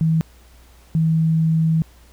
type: tone pair in turn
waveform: sine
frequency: 160.9 / 160.9 Hz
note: E3 / E3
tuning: -42 / -42 cents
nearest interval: unison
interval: 0 cents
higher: neither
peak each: -14 dBFS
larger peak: neither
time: 0.01-0.21 / 0.95-1.82 s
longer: second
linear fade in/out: 0 ms
effects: added 60 Hz sine -47 dBFS peak until 2.12 s + pink hiss -53 dBFS RMS until 2.12 s